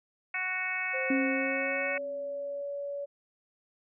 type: harmonic tone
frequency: 370 Hz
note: F#4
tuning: in tune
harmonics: 2 / 3 / 4 / 5 / 6 / 7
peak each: -42 / -44 / -38 / -37 / -33 / -37 dBFS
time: 0.34-1.98 s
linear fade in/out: 5 ms
type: tone with pitch glide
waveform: sine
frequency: 523.3 to 567.4 Hz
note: C5 to C#5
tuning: 0 to +40 cents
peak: -33 dBFS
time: 0.93-3.06 s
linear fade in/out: 20 ms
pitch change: +140 cents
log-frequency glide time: 1.24-2.01 s
type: tone with exponential decay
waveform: sine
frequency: 269.7 Hz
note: C#4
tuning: 47 cents flat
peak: -24 dBFS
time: 1.1-2.62 s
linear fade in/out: 5 ms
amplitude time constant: 330 ms
effects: none